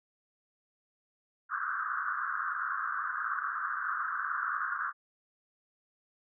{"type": "band-pass noise", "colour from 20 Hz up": "white", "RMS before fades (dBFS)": -34, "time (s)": [1.49, 4.93], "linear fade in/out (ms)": 50, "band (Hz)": [1100, 1600], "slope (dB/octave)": 96, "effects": []}